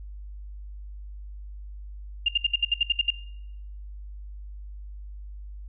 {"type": "tone bursts", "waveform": "sine", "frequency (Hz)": 2806, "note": "F7", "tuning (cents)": 8, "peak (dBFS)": -18, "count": 10, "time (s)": [2.26, 3.105], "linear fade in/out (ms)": 5, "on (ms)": 26, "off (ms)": 65, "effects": ["noise-tail reverb RT60 0.8 s tail -19 dB re dry", "added 50 Hz sine -37 dBFS peak until 5.68 s"]}